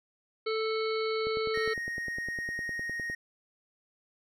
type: harmonic tone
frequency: 440 Hz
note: A4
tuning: in tune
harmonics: 1 / 3 / 5 / 7 / 9 / 10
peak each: -29 / -37 / -39 / -48 / -43 / -42 dBFS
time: 0.46-1.74 s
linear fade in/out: 10 ms
type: click train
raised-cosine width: 2 ms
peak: -28 dBFS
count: 19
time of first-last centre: 1.27-3.099 s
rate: 9.84 Hz
type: tone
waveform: triangle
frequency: 1867 Hz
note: A#6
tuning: 2 cents sharp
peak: -31 dBFS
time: 1.54-3.15 s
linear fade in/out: 5 ms
effects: none